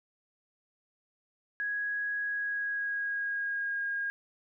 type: tone with pitch glide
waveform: sine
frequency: 1661.2 to 1627 Hz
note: G#6 to G#6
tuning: 0 to -36 cents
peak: -30 dBFS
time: 1.6-4.1 s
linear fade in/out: 0 ms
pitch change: -36 cents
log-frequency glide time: 2.19-3.84 s
effects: none